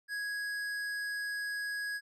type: tone with tanh clipping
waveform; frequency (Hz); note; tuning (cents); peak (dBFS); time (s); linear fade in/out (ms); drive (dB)
sine; 1661.2; G#6; 0; -36; 0.08-2.01; 50; 14
effects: none